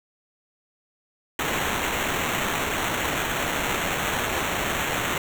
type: noise with sample-and-hold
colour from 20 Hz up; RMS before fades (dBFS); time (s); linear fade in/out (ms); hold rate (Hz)
white; -26; 1.39-5.18; 2; 4900
effects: none